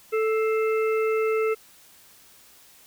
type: harmonic tone with a mistuned harmonic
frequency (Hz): 440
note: A4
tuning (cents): 0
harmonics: 1 / 3 / 5 / 6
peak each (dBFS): -21 / -31 / -35 / -37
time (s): 0.12-1.55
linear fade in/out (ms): 20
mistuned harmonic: 5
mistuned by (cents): -74
effects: white hiss -53 dBFS RMS until 2.86 s